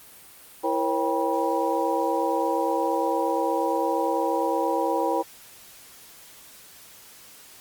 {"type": "tone cluster", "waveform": "sine", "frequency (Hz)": [331.3, 472.4, 541, 791, 968], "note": ["E4", "A#4", "C#5", "G5", "B5"], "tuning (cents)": [9, 23, -42, 15, -35], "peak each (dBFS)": -28, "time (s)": [0.63, 5.23], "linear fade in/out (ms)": 20, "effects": ["white hiss -48 dBFS RMS until 7.6 s", "Opus 32 kbps"]}